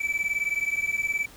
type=beating tone pair; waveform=triangle; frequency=2300 / 2319 Hz; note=D7 / D7; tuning=-37 / -22 cents; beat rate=19 Hz; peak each=-26 dBFS; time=0-1.26 s; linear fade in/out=10 ms; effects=pink hiss -49 dBFS RMS until 1.36 s